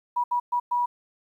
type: tone bursts at uneven times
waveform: sine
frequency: 970 Hz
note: B5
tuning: 31 cents flat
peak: -21 dBFS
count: 4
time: 0.16-0.24 / 0.31-0.4 / 0.52-0.6 / 0.71-0.86 s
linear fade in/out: 10 ms
effects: 10-bit